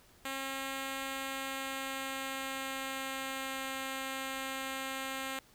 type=tone with pitch glide; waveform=5% pulse; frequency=269.7 to 266.8 Hz; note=C#4 to C4; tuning=-47 to +34 cents; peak=-25 dBFS; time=0.25-5.39 s; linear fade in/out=2 ms; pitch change=-19 cents; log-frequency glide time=1.1-3.74 s; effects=pink hiss -62 dBFS RMS until 5.54 s